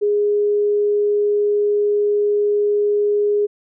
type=tone; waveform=sine; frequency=413.4 Hz; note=G#4; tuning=8 cents flat; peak=-14 dBFS; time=0.01-3.47 s; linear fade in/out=20 ms; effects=none